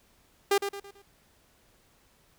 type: tone with echo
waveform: sawtooth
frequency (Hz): 400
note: G4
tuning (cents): +35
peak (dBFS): -17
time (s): 0.51-0.58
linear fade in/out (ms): 5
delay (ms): 110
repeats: 4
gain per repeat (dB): -8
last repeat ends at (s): 1.02
effects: pink hiss -64 dBFS RMS until 2.38 s